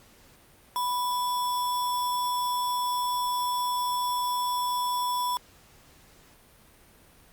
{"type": "tone with sample-and-hold", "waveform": "sine", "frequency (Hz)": 987.8, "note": "B5", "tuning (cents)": 0, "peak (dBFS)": -25, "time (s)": [0.76, 5.37], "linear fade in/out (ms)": 0, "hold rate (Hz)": 4410, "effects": ["pink hiss -56 dBFS RMS until 7.32 s", "Opus 48 kbps"]}